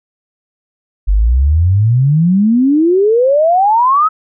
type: exponential sweep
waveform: sine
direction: up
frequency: 46.25 to 1307 Hz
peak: -7 dBFS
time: 1.07-4.09 s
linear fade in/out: 20 ms
effects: none